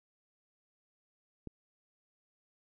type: click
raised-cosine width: 3 ms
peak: -29 dBFS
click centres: 1.473 s
effects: none